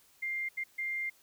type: tone bursts at uneven times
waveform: sine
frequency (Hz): 2100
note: C7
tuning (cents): +6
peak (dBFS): -32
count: 3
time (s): 0.22-0.49 / 0.57-0.64 / 0.78-1.1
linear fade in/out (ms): 10
effects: white hiss -64 dBFS RMS until 1.22 s